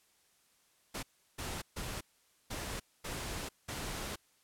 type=noise bursts at uneven times; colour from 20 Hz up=pink; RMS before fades=-40 dBFS; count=6; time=0.94-1.03 / 1.38-1.62 / 1.76-2.01 / 2.5-2.8 / 3.04-3.49 / 3.68-4.16 s; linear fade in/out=10 ms; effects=white hiss -70 dBFS RMS until 4.43 s + low-pass 12000 Hz 12 dB/octave